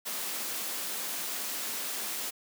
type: high-pass noise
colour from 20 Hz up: white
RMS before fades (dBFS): -35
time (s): 0.05-2.31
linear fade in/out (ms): 20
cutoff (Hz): 180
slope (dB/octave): 96
effects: none